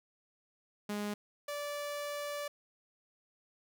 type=tone pair in turn; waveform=sawtooth; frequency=207 / 581.6 Hz; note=G#3 / D5; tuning=-5 / -17 cents; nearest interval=octave + tritone; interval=1788 cents; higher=second; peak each=-31 / -33 dBFS; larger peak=first; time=0.89-1.14 / 1.48-2.48 s; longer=second; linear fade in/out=5 ms; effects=none